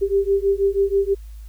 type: beating tone pair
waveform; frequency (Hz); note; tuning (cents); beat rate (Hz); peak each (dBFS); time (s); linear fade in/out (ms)
sine; 392 / 398.2; G4 / G4; 0 / +27; 6.2; -19 / -19; 0.01-1.15; 20
effects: added 53 Hz sine -34 dBFS peak until 1.48 s + white hiss -57 dBFS RMS until 1.48 s